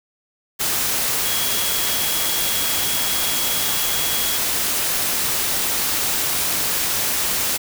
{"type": "tone in noise", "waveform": "sine", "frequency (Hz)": 3322, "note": "G#7", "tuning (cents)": 0, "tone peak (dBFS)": -28, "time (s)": [1.24, 4.39], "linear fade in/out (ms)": 20, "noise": "white", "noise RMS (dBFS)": -21, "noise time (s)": [0.59, 7.58], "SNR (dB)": -10, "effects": []}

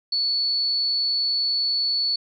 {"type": "tone", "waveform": "sine", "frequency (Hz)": 4435, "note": "C#8", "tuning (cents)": 0, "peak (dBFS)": -20, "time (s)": [0.12, 2.16], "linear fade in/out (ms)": 5, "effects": []}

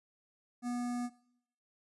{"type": "tone with notch filter", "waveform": "square", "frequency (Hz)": 243.3, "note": "B3", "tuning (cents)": -26, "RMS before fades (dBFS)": -36, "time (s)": [0.62, 1.1], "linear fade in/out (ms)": 50, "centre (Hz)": 3100, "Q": 0.66, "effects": ["noise-tail reverb RT60 0.7 s tail -19 dB re dry", "resampled to 24000 Hz"]}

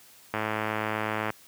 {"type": "click train", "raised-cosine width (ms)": 0.5, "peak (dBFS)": -13, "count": 105, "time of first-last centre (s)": [0.34, 1.303], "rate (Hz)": 108, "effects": ["white hiss -54 dBFS RMS until 1.47 s", "high-pass 80 Hz 12 dB/octave"]}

